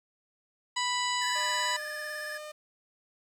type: harmonic tone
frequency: 987.8 Hz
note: B5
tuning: in tune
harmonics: 1 / 2 / 3 / 4 / 5 / 7 / 8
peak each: -31 / -34 / -36 / -37 / -38 / -39 / -40 dBFS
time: 0.76-1.77 s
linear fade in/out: 10 ms
type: tone with vibrato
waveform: square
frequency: 1739 Hz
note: A6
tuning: 21 cents flat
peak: -37 dBFS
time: 1.21-2.38 s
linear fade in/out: 10 ms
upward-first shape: square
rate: 18 Hz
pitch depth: 35 cents each way
type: tone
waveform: sawtooth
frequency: 606 Hz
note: D#5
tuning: 46 cents flat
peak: -36 dBFS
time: 1.35-2.52 s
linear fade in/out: 10 ms
effects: low-pass 12000 Hz 12 dB/octave + 10-bit